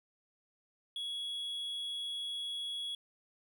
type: tone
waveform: triangle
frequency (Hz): 3349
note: G#7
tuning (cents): +14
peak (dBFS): -35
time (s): 0.96-2.95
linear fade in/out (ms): 2
effects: none